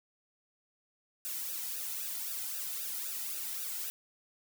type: noise with flanger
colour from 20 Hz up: blue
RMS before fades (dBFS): -38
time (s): 1.25-3.9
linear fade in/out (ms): 0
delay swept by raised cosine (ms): 0.92 to 1.83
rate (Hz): 3.8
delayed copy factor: -0.95
effects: none